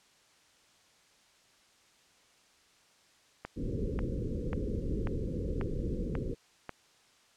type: click train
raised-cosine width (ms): 0.5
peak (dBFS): -23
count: 7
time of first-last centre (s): 3.45-6.693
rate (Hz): 1.85
type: low-pass noise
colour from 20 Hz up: pink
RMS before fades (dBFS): -34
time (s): 3.56-6.35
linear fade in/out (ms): 20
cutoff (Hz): 520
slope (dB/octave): 96
effects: white hiss -64 dBFS RMS until 7.36 s + low-pass 7000 Hz 12 dB/octave